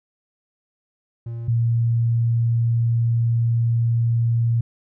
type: tone pair in turn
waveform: triangle / sine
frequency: 116.54 / 116.54 Hz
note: A#2 / A#2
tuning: 0 / 0 cents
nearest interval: unison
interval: 0 cents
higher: neither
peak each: -25 / -16 dBFS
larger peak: second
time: 1.26-1.48 / 1.48-4.61 s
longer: second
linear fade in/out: 5 ms
effects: none